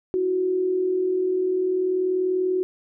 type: tone pair together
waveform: sine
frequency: 329.6 / 370 Hz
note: E4 / F#4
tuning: 0 / 0 cents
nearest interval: major second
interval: 200 cents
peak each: -31 / -20 dBFS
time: 0.14-2.63 s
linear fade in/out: 0 ms
effects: none